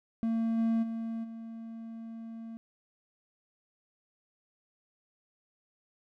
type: tone with level steps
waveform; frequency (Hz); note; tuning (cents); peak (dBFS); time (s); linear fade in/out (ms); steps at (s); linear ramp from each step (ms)
triangle; 226.9; A#3; -47; -25 / -23 / -31 / -38; 0.23-2.57; 0; 0.57 / 0.82 / 1.23; 20
effects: none